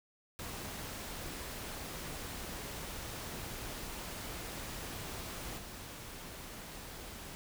pink noise with level steps, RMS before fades -43 / -47 dBFS, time 0.39-7.35 s, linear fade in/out 0 ms, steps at 5.57 s, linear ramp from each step 20 ms, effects none

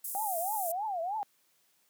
white band-pass noise, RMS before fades -38 dBFS, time 0.04-0.72 s, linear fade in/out 5 ms, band 8900 to 16000 Hz, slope 24 dB/octave
sine tone with vibrato, 761 Hz, F#5, 48 cents sharp, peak -31 dBFS, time 0.15-1.23 s, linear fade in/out 0 ms, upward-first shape triangle, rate 3.2 Hz, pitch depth 290 cents each way
effects white hiss -70 dBFS RMS until 1.89 s + high-pass 150 Hz 12 dB/octave

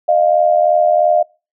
sine tone pair together, 615 / 698 Hz, D#5 / F5, -20 / -1 cents, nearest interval major second, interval 219 cents, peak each -12 dBFS, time 0.08-1.23 s, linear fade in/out 10 ms, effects noise-tail reverb RT60 0.3 s tail -24 dB re dry

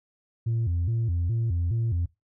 sine tone with vibrato, 99.4 Hz, G2, 25 cents sharp, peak -21 dBFS, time 0.46-2.06 s, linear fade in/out 10 ms, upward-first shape square, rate 2.4 Hz, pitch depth 250 cents each way, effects noise-tail reverb RT60 0.2 s tail -22 dB re dry + tanh soft clip ceiling -21 dBFS

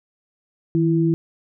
sine tone pair together, 160.53 / 332 Hz, E3 / E4, -46 / +12 cents, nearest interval octave + minor second, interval 1258 cents, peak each -18 dBFS, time 0.75-1.14 s, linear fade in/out 0 ms, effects none

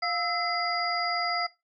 sine tone cluster, 704 / 1313 / 2042 / 4837 Hz, F5 / E6 / C7 / D#8, +14 / -7 / -43 / -50 cents, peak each -31 dBFS, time 0.02-1.47 s, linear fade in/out 10 ms, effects noise-tail reverb RT60 0.2 s tail -18 dB re dry

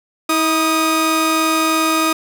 sawtooth tone pair together, 320.9 / 1240.6 Hz, E4 / D#6, -46 / -5 cents, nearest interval octave + major seventh, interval 2341 cents, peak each -13 dBFS, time 0.29-2.13 s, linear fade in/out 5 ms, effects none

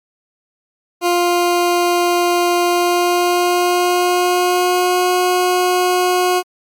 20% pulse tone with pitch glide, 350.7 to 362 Hz, F4 to F#4, +7 to -38 cents, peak -8 dBFS, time 1.01-6.43 s, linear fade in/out 50 ms, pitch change +55 cents, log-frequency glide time 2.66-5.12 s, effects Opus 48 kbps

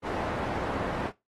white low-pass noise, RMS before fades -32 dBFS, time 0.02-1.12 s, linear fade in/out 50 ms, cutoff 870 Hz, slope 12 dB/octave, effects noise-tail reverb RT60 0.2 s tail -17 dB re dry + AAC 32 kbps

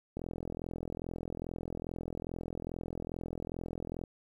click train, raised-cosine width 2 ms, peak -25 dBFS, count 165, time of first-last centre 0.17-4.038 s, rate 42.4 Hz, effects 10-bit

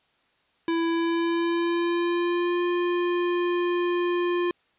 square tone with pitch glide, 332.5 to 351.3 Hz, E4 to F4, +15 to +10 cents, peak -23 dBFS, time 0.68-4.51 s, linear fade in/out 2 ms, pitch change +95 cents, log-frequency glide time 0.88-2.63 s, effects white hiss -66 dBFS RMS until 4.78 s + resampled to 8000 Hz

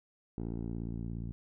10% pulse tone with low-pass filter sweep, 57.2 Hz, A#1, 32 cents flat, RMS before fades -38 dBFS, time 0.38-1.32 s, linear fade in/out 0 ms, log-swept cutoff 440 to 170 Hz, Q 0.93, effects none

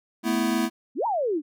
square chord, A suspended second, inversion none, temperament equal, 220 / 246.9 / 329.6 Hz, A3 / B3 / E4, 0 / 0 / 0 cents, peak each -27 dBFS, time 0.23-0.7 s, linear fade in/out 50 ms
sine exponential two-way sweep, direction up then down, 211.5 to 970 to 277.5 Hz, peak -22 dBFS, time 0.95-1.42 s, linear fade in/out 50 ms, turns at 1.06 s
effects none

